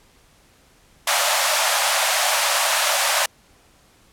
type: high-pass noise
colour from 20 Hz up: pink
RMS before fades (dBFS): -19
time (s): 1.07-3.26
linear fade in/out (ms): 5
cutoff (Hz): 560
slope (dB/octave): 96
effects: pink hiss -55 dBFS RMS until 4.12 s + low-pass 12000 Hz 12 dB/octave